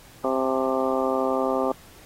harmonic tone with a mistuned harmonic, 131.6 Hz, C3, 10 cents sharp, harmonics 2 / 3 / 4 / 5 / 6 / 7 / 8 / 9, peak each -28 / -28 / -26 / -29 / -32 / -33 / -35 / -31 dBFS, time 0.24-1.72 s, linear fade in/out 2 ms, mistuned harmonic 7, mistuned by -65 cents, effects pink hiss -50 dBFS RMS until 2.05 s + AAC 48 kbps

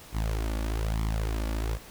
sawtooth tone with flanger, 54.3 Hz, A1, 22 cents flat, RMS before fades -29 dBFS, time 0.12-1.79 s, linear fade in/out 50 ms, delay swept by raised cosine 0.92 to 3.52 ms, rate 1.1 Hz, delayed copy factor +0.9, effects pink hiss -48 dBFS RMS until 1.9 s

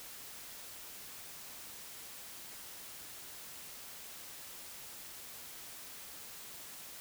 silence, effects white hiss -49 dBFS RMS until 7 s

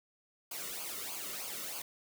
white noise with flanger, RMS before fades -41 dBFS, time 0.51-1.82 s, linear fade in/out 5 ms, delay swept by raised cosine 0.53 to 1.26 ms, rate 3.2 Hz, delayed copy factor -0.7, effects none

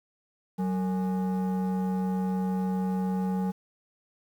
sine tone with frequency modulation, 187.7 Hz, F#3, 25 cents sharp, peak -23 dBFS, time 0.58-3.52 s, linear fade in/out 20 ms, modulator 644 Hz, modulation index 0.51, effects tanh soft clip ceiling -24 dBFS + 9-bit

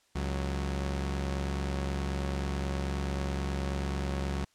sawtooth tone pair together, 69.34 / 184.2 Hz, C#2 / F#3, +1 / -7 cents, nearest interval octave + perfect fourth, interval 1692 cents, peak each -27 / -33 dBFS, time 0.15-4.45 s, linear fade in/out 10 ms, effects white hiss -68 dBFS RMS until 4.54 s + low-pass 8000 Hz 12 dB/octave

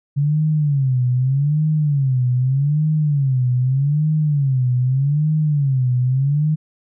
sine tone with vibrato, 139.1 Hz, C#3, 6 cents sharp, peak -14 dBFS, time 0.16-6.56 s, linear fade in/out 20 ms, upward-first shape sine, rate 0.82 Hz, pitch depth 190 cents each way, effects none

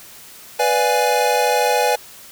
square chord, B diminished seventh, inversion none, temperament equal, 493.9 / 587.3 / 698.5 / 830.6 Hz, B4 / D5 / F5 / Ab5, 0 / 0 / 0 / 0 cents, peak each -20 / -23 / -25 / -19 dBFS, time 0.59-1.96 s, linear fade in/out 10 ms, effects white hiss -41 dBFS RMS until 2.31 s

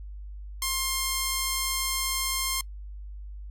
5% pulse tone, 1061 Hz, C6, 24 cents sharp, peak -14 dBFS, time 0.62-2.61 s, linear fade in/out 2 ms, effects noise-tail reverb RT60 0.1 s tail -26 dB re dry + added 50 Hz sine -37 dBFS peak until 3.5 s

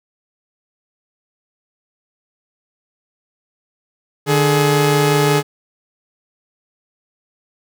sawtooth tone pair together, 149.4 / 422.6 Hz, D3 / G#4, +30 / +30 cents, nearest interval octave + tritone, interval 1800 cents, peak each -11 dBFS, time 4.26-5.43 s, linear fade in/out 50 ms, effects none

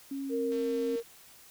sine tone with pitch glide, 274.5 to 267.5 Hz, C#4 to C4, -17 to +38 cents, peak -33 dBFS, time 0.11-0.96 s, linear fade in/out 5 ms, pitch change -45 cents, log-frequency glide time 0.22-0.47 s
sine tone, 464.7 Hz, A#4, 5 cents flat, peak -29 dBFS, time 0.29-1.03 s, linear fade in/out 50 ms
click train, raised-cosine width 0.2 ms, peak -34 dBFS, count 109, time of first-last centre 0.52-1 s, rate 225 Hz
effects white hiss -55 dBFS RMS until 1.5 s

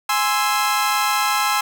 sawtooth chord, Ab augmented, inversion none, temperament equal, 830.6 / 1046.5 / 1318.5 Hz, Ab5 / C6 / E6, 0 / 0 / 0 cents, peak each -18 dBFS, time 0.09-1.61 s, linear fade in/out 5 ms, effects none

